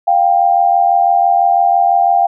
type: tone pair together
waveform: sine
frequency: 702 / 788 Hz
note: F5 / G5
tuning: +9 / +9 cents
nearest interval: major second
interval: 200 cents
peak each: -11 dBFS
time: 0.07-2.27 s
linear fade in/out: 10 ms
effects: none